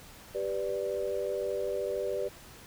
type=chord; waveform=sine; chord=G major; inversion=none; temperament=equal; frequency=392 / 493.9 / 587.3 Hz; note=G4 / B4 / D5; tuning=0 / 0 / 0 cents; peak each=-34 dBFS; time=0.34-2.29 s; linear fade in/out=20 ms; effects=pink hiss -51 dBFS RMS until 2.66 s